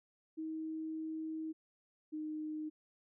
sine tone pair in turn, 317.1 / 308.3 Hz, D#4 / D#4, +33 / -16 cents, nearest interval unison, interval 49 cents, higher first, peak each -38 / -38 dBFS, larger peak neither, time 0.37-1.53 / 2.12-2.7 s, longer first, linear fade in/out 20 ms, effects none

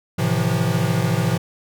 square chord, F major seventh, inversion first, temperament equal with one note detuned, 110 / 130.81 / 160.86 / 174.61 Hz, A2 / C3 / E3 / F3, 0 / 0 / -42 / 0 cents, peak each -24 dBFS, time 0.18-1.38 s, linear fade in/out 10 ms, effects none

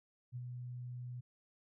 sine tone with ADSR envelope, 123.47 Hz, B2, in tune, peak -39 dBFS, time 0.32-1.21 s, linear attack 39 ms, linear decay 43 ms, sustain -3 dB, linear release 12 ms, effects none

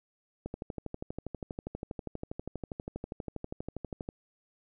click train, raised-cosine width 2 ms, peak -23 dBFS, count 46, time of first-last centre 0.46-4.089 s, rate 12.4 Hz, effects none

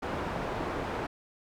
white low-pass noise, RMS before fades -34 dBFS, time 0.02-1.07 s, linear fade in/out 10 ms, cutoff 950 Hz, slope 12 dB/octave, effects none

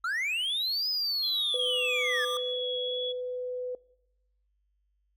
triangle linear two-way sweep, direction up then down, 1296 to 5080 to 1660 Hz, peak -26 dBFS, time 0.04-2.25 s, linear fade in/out 5 ms, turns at 0.89 s
square tone with exponential growth, 1193 Hz, D6, 27 cents sharp, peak -32 dBFS, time 0.76-2.37 s, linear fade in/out 1 ms, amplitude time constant 350 ms
sine tone with vibrato, 3360 Hz, G#7, 19 cents sharp, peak -32 dBFS, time 1.22-3.13 s, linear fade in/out 20 ms, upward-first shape sine, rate 1.8 Hz, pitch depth 8 cents each way
sine tone, 500 Hz, B4, 21 cents sharp, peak -31 dBFS, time 1.54-3.75 s, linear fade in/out 2 ms
effects noise-tail reverb RT60 0.9 s tail -22 dB re dry + added 50 Hz sine -70 dBFS peak until 5.16 s

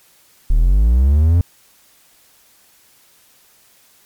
triangle linear sweep, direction up, 34.06 to 89 Hz, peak -7 dBFS, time 0.5-1.41 s, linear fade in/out 0 ms, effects white hiss -52 dBFS RMS until 4.05 s + MP3 96 kbps

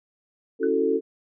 sine chord, F# minor seventh, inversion second, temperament equal with one note detuned, 277.2 / 329.6 / 370 / 443.1 Hz, C#4 / E4 / F#4 / A4, 0 / 0 / 0 / +12 cents, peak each -27 / -28 / -26 / -22 dBFS, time 0.59-1.01 s, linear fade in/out 50 ms
sine tone with exponential decay, 1502 Hz, F#6, 26 cents sharp, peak -31 dBFS, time 0.63-0.72 s, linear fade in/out 2 ms, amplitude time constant 19 ms
effects none

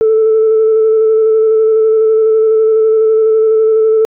sine tone with vibrato, 440 Hz, A4, in tune, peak -5 dBFS, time 0.01-4.05 s, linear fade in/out 0 ms, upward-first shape square, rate 12 Hz, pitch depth 14 cents each way, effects tanh soft clip ceiling -3 dBFS

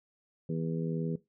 harmonic tone, 81.6 Hz, E2, 17 cents flat, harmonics 2 / 3 / 4 / 5 / 6, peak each -32 / -38 / -45 / -40 / -42 dBFS, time 0.49-1.16 s, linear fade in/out 5 ms, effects noise-tail reverb RT60 0.2 s tail -18 dB re dry

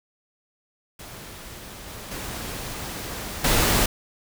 pink noise with level steps, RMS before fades -40 / -38 / -33 / -20 dBFS, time 0.99-3.86 s, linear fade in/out 5 ms, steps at 1.87 / 2.11 / 3.44 s, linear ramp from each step 5 ms, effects none

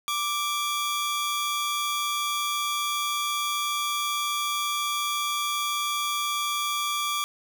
sawtooth tone pair together, 1174.7 / 3328 Hz, D6 / G#7, 0 / +3 cents, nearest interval octave + tritone, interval 1803 cents, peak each -23 / -28 dBFS, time 0.08-7.24 s, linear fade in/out 0 ms, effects none

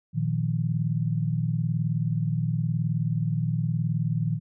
sine chord, Bb suspended fourth, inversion none, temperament equal, 116.54 / 155.56 / 174.61 Hz, Bb2 / Eb3 / F3, 0 / 0 / 0 cents, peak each -27 / -26 / -31 dBFS, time 0.13-4.4 s, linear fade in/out 50 ms, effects none

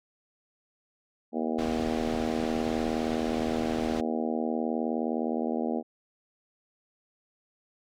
harmonic tone, 79.5 Hz, D#2, 38 cents sharp, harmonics 3 / 4 / 5 / 6 / 7 / 8 / 9 / 10, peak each -30 / -34 / -36 / -36 / -39 / -38 / -39 / -41 dBFS, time 1.32-5.83 s, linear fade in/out 50 ms
pink low-pass noise, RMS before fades -38 dBFS, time 1.58-4.01 s, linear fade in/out 10 ms, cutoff 4600 Hz, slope 12 dB/octave
effects none

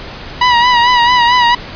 sawtooth tone with vibrato, 970 Hz, B5, 31 cents flat, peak -3 dBFS, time 0.41-1.55 s, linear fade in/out 5 ms, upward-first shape sine, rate 4.5 Hz, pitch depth 53 cents each way, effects pink hiss -28 dBFS RMS until 1.75 s + resampled to 11025 Hz

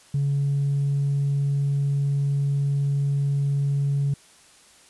triangle tone with tanh clipping, 140.7 Hz, C#3, 26 cents sharp, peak -20 dBFS, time 0.14-4.14 s, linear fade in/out 5 ms, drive 5 dB, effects white hiss -53 dBFS RMS until 4.89 s + resampled to 24000 Hz

